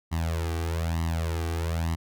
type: tone with flanger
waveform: sawtooth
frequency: 82.41 Hz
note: E2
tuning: in tune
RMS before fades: -28 dBFS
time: 0.11-1.96 s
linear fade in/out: 20 ms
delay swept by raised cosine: 1 to 2.6 ms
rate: 1.1 Hz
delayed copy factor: +0.9
effects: none